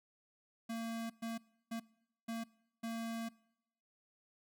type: tone bursts at uneven times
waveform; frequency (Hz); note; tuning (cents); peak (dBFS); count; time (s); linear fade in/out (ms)
square; 228.2; A#3; -37; -39; 5; 0.69-1.1 / 1.22-1.38 / 1.71-1.8 / 2.28-2.44 / 2.83-3.29; 10
effects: noise-tail reverb RT60 0.8 s tail -23 dB re dry